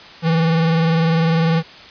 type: tone with vibrato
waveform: square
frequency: 164 Hz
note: E3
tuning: 9 cents flat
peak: -14 dBFS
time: 0.22-1.63 s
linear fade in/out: 50 ms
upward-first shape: sine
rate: 20 Hz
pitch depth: 47 cents each way
effects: white hiss -39 dBFS RMS until 1.9 s + resampled to 11025 Hz